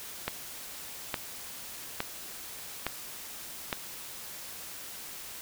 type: click train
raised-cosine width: 0.3 ms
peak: -13 dBFS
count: 5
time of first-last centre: 0.28-3.728 s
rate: 1.16 Hz
effects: white hiss -43 dBFS RMS until 5.41 s